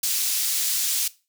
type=high-pass noise; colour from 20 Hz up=pink; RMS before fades=-24 dBFS; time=0.03-1.08 s; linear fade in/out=5 ms; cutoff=4900 Hz; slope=12 dB/octave; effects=noise-tail reverb RT60 0.3 s tail -19 dB re dry